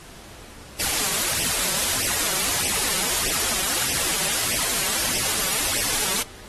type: noise with flanger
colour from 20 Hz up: white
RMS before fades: -23 dBFS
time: 0.79-6.23 s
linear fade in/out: 10 ms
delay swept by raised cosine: 0.35 to 5.35 ms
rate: 1.6 Hz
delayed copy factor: +0.9
effects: pink hiss -44 dBFS RMS until 6.48 s + AAC 32 kbps